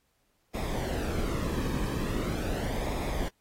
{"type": "noise with flanger", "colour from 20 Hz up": "brown", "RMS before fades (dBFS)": -31, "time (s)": [0.54, 3.29], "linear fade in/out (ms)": 10, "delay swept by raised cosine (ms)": [0.67, 1.45], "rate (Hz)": 0.41, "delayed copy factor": -0.55, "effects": ["pink hiss -73 dBFS RMS until 3.4 s", "AAC 48 kbps"]}